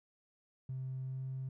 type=tone with pitch glide; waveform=triangle; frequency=130.81 to 131.8 Hz; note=C3 to C3; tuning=0 to +13 cents; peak=-34 dBFS; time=0.69-1.49 s; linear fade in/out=5 ms; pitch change=+13 cents; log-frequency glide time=1.03-1.23 s; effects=tanh soft clip ceiling -35 dBFS